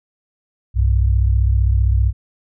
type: tone pair together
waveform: sine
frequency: 62.4 / 97.8 Hz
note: B1 / G2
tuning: +19 / -4 cents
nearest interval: minor sixth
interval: 777 cents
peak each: -13 / -17 dBFS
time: 0.74-2.13 s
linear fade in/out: 50 ms
effects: none